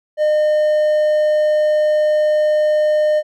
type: tone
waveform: triangle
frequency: 608 Hz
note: D#5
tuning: 40 cents flat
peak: -10 dBFS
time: 0.17-3.23 s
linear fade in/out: 50 ms
effects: none